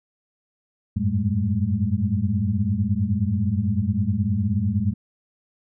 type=tone cluster; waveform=sine; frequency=91.4 / 100.6 / 110.8 / 197.2 / 213.5 Hz; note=F#2 / G2 / A2 / G3 / G#3; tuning=-21 / +45 / +13 / +11 / +48 cents; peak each=-26 dBFS; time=0.96-4.94 s; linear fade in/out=10 ms; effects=none